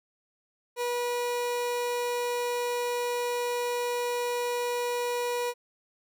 30% pulse tone, 485.1 Hz, B4, 31 cents flat, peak -25 dBFS, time 0.76-5.54 s, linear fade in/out 50 ms, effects none

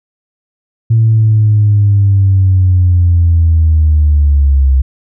sine linear sweep, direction down, 113.9 to 65.41 Hz, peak -4 dBFS, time 0.9-4.82 s, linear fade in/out 10 ms, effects tanh soft clip ceiling -1 dBFS

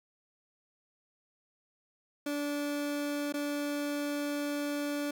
30% pulse tone with dropouts, 290 Hz, D4, 22 cents flat, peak -29 dBFS, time 2.26-5.11 s, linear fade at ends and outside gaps 5 ms, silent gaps 3.325-3.339 s, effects none

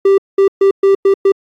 triangle tone bursts at uneven times, 392 Hz, G4, in tune, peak -4 dBFS, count 6, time 0.05-0.18 / 0.38-0.48 / 0.61-0.71 / 0.83-0.95 / 1.05-1.14 / 1.25-1.32 s, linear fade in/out 5 ms, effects AAC 48 kbps

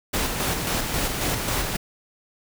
pink noise with tremolo, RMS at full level -24 dBFS, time 0.13-1.77 s, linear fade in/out 10 ms, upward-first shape square, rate 3.7 Hz, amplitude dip 35%, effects none

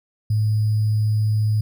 sine tone with sample-and-hold, 107.2 Hz, A2, 45 cents flat, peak -16 dBFS, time 0.3-1.61 s, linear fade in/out 5 ms, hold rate 4900 Hz, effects none

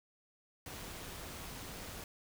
pink noise with amplitude modulation, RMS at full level -45 dBFS, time 0.66-2.04 s, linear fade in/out 2 ms, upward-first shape sine, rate 183 Hz, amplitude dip 30%, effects none

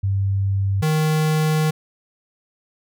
sine / square tone pair in turn, 98 / 155.57 Hz, G2 / D#3, 0 / 0 cents, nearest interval minor sixth, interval 800 cents, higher second, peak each -17 dBFS, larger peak neither, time 0.03-0.82 / 0.82-1.71 s, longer second, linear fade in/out 10 ms, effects none

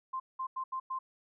sine tone bursts at uneven times, 1046.5 Hz, C6, in tune, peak -33 dBFS, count 5, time 0.13-0.2 / 0.39-0.47 / 0.56-0.64 / 0.72-0.8 / 0.9-0.99 s, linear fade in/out 10 ms, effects none

